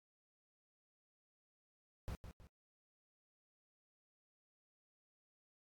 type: noise with echo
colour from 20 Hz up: brown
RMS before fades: -43 dBFS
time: 2.08-2.15 s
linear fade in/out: 0 ms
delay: 160 ms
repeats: 2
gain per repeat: -8 dB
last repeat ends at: 2.47 s
effects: AAC 64 kbps